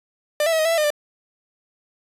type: tone with pitch steps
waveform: 45% pulse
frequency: 597 / 661 / 642 / 626 / 660 / 667 / 608 / 592 Hz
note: D5 / E5 / E5 / D#5 / E5 / E5 / D#5 / D5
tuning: +28 / +5 / -46 / +10 / +2 / +20 / -40 / +14 cents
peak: -17 dBFS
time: 0.4-0.904 s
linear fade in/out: 2 ms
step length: 63 ms
effects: resampled to 32000 Hz